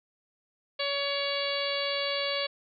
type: harmonic tone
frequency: 563 Hz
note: C#5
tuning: 27 cents sharp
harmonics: 1 / 2 / 3 / 4 / 5 / 6 / 7 / 8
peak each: -32 / -38 / -40 / -36 / -37 / -36 / -38 / -36 dBFS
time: 0.79-2.47 s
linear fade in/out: 10 ms
effects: none